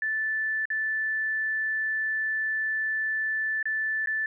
sine tone with dropouts, 1755 Hz, A6, 5 cents flat, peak -25 dBFS, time 0.02-4.26 s, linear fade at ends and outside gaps 2 ms, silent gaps 0.655-0.702 / 3.628-3.655 / 4.06-4.072 s, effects none

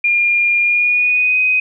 sine tone with pitch glide, 2410 to 2508 Hz, D7 to D#7, +44 to +13 cents, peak -11 dBFS, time 0.04-1.6 s, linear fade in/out 5 ms, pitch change +69 cents, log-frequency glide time 0.62-1.39 s, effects none

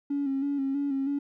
triangle tone with vibrato, 277.2 Hz, C#4, in tune, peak -22 dBFS, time 0.1-1.19 s, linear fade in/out 10 ms, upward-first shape square, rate 3.1 Hz, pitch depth 39 cents each way, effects tanh soft clip ceiling -23 dBFS

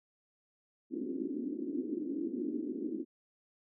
pink band-pass noise, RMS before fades -37 dBFS, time 0.9-3.05 s, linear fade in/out 50 ms, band 250 to 350 Hz, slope 48 dB/octave, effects none

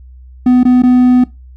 triangle tone with dropouts, 250 Hz, B3, 21 cents sharp, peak -3 dBFS, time 0.46-1.24 s, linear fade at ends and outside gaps 5 ms, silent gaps 0.633-0.651 / 0.822-0.834 s, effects noise-tail reverb RT60 0.2 s tail -19 dB re dry + added 63 Hz sine -33 dBFS peak until 1.56 s

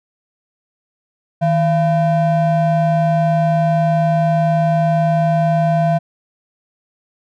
triangle ring-modulated tone, 420.9 Hz, G#4, 23 cents sharp, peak -7 dBFS, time 1.41-5.99 s, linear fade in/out 20 ms, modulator 262 Hz, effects none

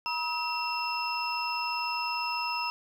sine tone cluster, 962 / 1280 / 2717 / 5190 Hz, B5 / D#6 / F7 / E8, -46 / +49 / -48 / -28 cents, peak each -32 / -37 / -34 / -36 dBFS, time 0.06-2.7 s, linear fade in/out 0 ms, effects 9-bit

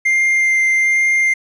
triangle tone with vibrato, 2100 Hz, C7, 6 cents sharp, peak -10 dBFS, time 0.05-1.34 s, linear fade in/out 10 ms, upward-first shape sine, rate 1.2 Hz, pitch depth 8 cents each way, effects resampled to 24000 Hz + 8-bit

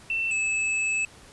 sine / square tone pair in turn, 2682 / 2607 Hz, E7 / E7, +29 / -20 cents, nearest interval unison, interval 49 cents, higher first, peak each -24 dBFS, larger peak neither, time 0.1-0.31 / 0.31-1.05 s, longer second, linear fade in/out 2 ms, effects pink hiss -50 dBFS RMS until 1.32 s + resampled to 24000 Hz

